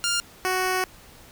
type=tone pair in turn; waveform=10% pulse; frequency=1401 / 371.1 Hz; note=F6 / F#4; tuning=+5 / +5 cents; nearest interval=octave + major seventh; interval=2300 cents; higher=first; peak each=-14 dBFS; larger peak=neither; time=0.04-0.2 / 0.45-0.84 s; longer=second; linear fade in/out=0 ms; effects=pink hiss -49 dBFS RMS until 1.31 s